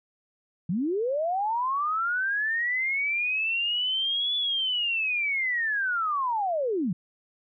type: linear two-way sweep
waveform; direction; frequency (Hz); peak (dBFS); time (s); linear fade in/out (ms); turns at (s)
sine; up then down; 155.5 to 3456 to 155.5; -24; 0.69-6.93; 5; 4.36
effects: none